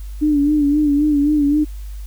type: tone with vibrato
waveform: sine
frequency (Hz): 293.7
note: D4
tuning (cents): 0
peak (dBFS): -12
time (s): 0.21-1.65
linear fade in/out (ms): 20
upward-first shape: sine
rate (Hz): 3.8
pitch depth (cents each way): 62
effects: added 50 Hz sine -27 dBFS peak until 2.06 s + white hiss -49 dBFS RMS until 2.06 s